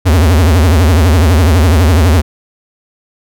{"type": "tone with vibrato", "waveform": "square", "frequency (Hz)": 83, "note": "E2", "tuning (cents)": 12, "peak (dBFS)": -6, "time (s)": [0.05, 2.22], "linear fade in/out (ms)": 20, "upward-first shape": "triangle", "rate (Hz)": 12, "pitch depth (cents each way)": 290, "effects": []}